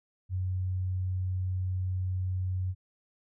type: tone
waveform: sine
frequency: 92.5 Hz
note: F#2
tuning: in tune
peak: -28 dBFS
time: 0.29-2.75 s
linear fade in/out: 50 ms
effects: none